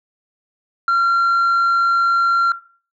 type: tone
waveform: sine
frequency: 1374 Hz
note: F6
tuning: 29 cents flat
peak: -10 dBFS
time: 0.88-2.52 s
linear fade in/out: 2 ms
effects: noise-tail reverb RT60 0.4 s tail -17 dB re dry + tanh soft clip ceiling -12 dBFS